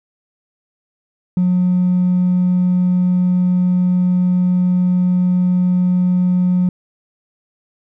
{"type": "tone with hard clipping", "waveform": "sine", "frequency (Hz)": 180.7, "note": "F#3", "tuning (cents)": -41, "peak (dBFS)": -12, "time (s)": [1.37, 6.69], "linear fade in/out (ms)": 2, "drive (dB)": 1, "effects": []}